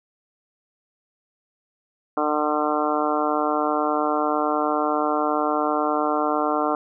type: harmonic tone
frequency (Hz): 150.5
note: D3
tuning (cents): +43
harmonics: 2 / 3 / 4 / 5 / 6 / 7 / 8 / 9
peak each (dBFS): -26 / -28 / -27 / -26 / -32 / -28 / -29 / -30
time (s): 2.17-6.75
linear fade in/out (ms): 2
effects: none